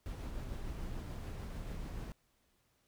brown noise with tremolo, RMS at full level -41 dBFS, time 0.06-2.12 s, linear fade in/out 0 ms, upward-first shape triangle, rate 6.8 Hz, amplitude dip 25%, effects pink hiss -75 dBFS RMS until 2.87 s

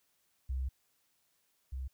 sine tone pair in turn, 65.1 / 65.45 Hz, C2 / C2, -8 / +1 cents, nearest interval unison, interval 9 cents, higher second, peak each -32 / -36 dBFS, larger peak first, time 0.49-0.69 / 1.72-1.88 s, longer first, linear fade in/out 10 ms, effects white hiss -75 dBFS RMS until 1.93 s

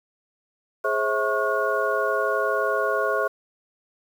sine tone cluster, 420.2 / 532 / 651 / 1097 / 1438 Hz, G#4 / C5 / E5 / C#6 / F#6, +20 / +29 / -22 / -18 / -50 cents, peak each -27 dBFS, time 0.84-3.28 s, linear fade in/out 10 ms, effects 8-bit

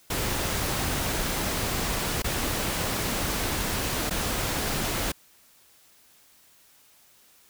pink noise with dropouts, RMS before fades -28 dBFS, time 0.1-5.12 s, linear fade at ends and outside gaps 5 ms, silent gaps 2.222-2.242 / 4.097-4.107 s, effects white hiss -58 dBFS RMS until 7.49 s

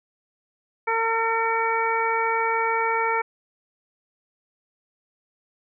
harmonic tone, 453.7 Hz, A#4, 47 cents flat, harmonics 1 / 2 / 3 / 4 / 5, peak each -27 / -24 / -27 / -31 / -28 dBFS, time 0.87-3.22 s, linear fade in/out 10 ms, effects none

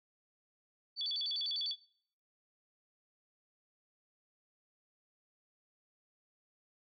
sine tone with vibrato, 3951 Hz, B7, in tune, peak -34 dBFS, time 0.96-1.76 s, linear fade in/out 50 ms, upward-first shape square, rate 10 Hz, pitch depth 240 cents each way, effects noise-tail reverb RT60 0.6 s tail -21 dB re dry + AAC 64 kbps

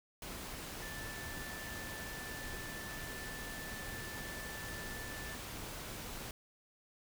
sine tone in noise, 1760 Hz, A6, in tune, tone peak -47 dBFS, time 0.82-5.35 s, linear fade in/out 2 ms, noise pink, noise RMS -45 dBFS, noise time 0.22-6.31 s, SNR -5 dB, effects none

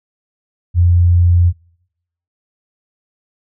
sine tone, 87.31 Hz, F2, in tune, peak -7 dBFS, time 0.74-1.53 s, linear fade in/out 50 ms, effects noise-tail reverb RT60 0.8 s tail -26 dB re dry

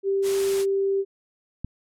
sine tone, 392 Hz, G4, in tune, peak -20 dBFS, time 0.03-1.05 s, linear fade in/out 50 ms
white noise, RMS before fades -33 dBFS, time 0.22-0.66 s, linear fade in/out 50 ms
click, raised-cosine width 5 ms, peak -18 dBFS, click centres 1.646 s
effects low-pass 11000 Hz 12 dB/octave

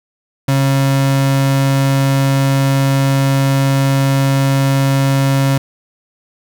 35% pulse tone, 136.5 Hz, C#3, 26 cents flat, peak -9 dBFS, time 0.48-5.58 s, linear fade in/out 5 ms, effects none

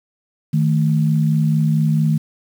sine tone pair together, 155.63 / 220.1 Hz, D#3 / A3, +1 / +1 cents, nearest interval tritone, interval 600 cents, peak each -14 / -20 dBFS, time 0.53-2.18 s, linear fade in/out 10 ms, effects 7-bit

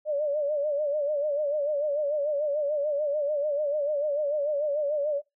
sine tone with vibrato, 587 Hz, D5, 1 cent flat, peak -24 dBFS, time 0.05-5.22 s, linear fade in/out 50 ms, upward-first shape sine, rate 6.8 Hz, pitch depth 80 cents each way, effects noise-tail reverb RT60 0.2 s tail -24 dB re dry

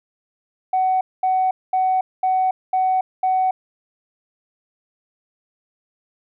sine tone bursts, 750 Hz, F#5, 23 cents sharp, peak -14 dBFS, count 6, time 0.73-3.51 s, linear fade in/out 5 ms, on 280 ms, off 220 ms, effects tanh soft clip ceiling -12 dBFS

